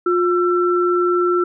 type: tone pair together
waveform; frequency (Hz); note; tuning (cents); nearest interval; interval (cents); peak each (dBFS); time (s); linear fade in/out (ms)
sine; 355.5 / 1342.2; F4 / E6; +31 / +31; octave + major seventh; 2300; -15 / -19; 0.06-1.44; 5
effects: none